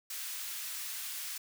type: high-pass noise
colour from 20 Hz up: white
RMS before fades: -40 dBFS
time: 0.1-1.38 s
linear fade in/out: 5 ms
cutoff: 1500 Hz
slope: 12 dB/octave
effects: none